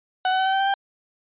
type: tone with pitch steps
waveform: 35% pulse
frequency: 745 / 752.4 / 759.8 / 767.3 / 774.8 / 782.5 / 790.2 Hz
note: F#5 / F#5 / F#5 / G5 / G5 / G5 / G5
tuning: +12 / +29 / +46 / -37 / -20 / -3 / +14 cents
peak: -17 dBFS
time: 0.25-0.74 s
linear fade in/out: 2 ms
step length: 70 ms
effects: resampled to 8000 Hz